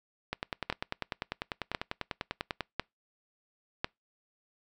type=two click trains; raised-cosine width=0.3 ms; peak=-13 / -16 dBFS; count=4 / 24; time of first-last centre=0.7-3.845 / 0.33-2.607 s; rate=0.954 / 10.1 Hz; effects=noise-tail reverb RT60 0.2 s tail -26 dB re dry